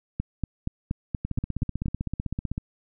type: two click trains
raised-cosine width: 5 ms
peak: -14 / -16 dBFS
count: 8 / 22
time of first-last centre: 0.2-1.859 / 1.25-2.579 s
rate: 4.22 / 15.8 Hz
effects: none